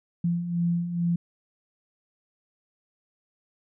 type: beating tone pair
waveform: sine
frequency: 170 / 172.3 Hz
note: F3 / F3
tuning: -46 / -23 cents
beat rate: 2.3 Hz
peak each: -31 / -24 dBFS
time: 0.24-1.16 s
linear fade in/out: 5 ms
effects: none